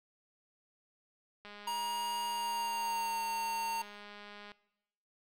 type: click train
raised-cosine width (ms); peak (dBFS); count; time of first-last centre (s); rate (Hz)
0.3; -34; 633; 1.45-4.518; 206
type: tone with pitch glide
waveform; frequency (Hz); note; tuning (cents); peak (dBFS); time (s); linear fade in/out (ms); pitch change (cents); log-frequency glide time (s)
square; 947 to 915.3; A#5 to A#5; +27 to -32; -34; 1.67-3.82; 5; -59; 2.25-3.2
effects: noise-tail reverb RT60 0.9 s tail -20 dB re dry